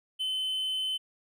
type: tone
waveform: triangle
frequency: 3052 Hz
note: G7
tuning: 47 cents flat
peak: -27 dBFS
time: 0.19-0.98 s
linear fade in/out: 20 ms
effects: none